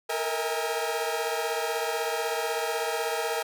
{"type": "tone cluster", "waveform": "sawtooth", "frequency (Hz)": [454.6, 470.7, 641, 813], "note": ["A#4", "A#4", "E5", "G#5"], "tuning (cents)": [-43, 17, -49, -37], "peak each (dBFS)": -29, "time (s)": [0.09, 3.43], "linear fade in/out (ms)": 10, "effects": []}